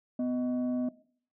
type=tone pair together; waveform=sine; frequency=250 / 624.2 Hz; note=B3 / D#5; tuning=+21 / +5 cents; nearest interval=octave + major third; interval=1584 cents; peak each=-27 / -35 dBFS; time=0.19-0.89 s; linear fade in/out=5 ms; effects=noise-tail reverb RT60 0.5 s tail -18 dB re dry + tanh soft clip ceiling -24 dBFS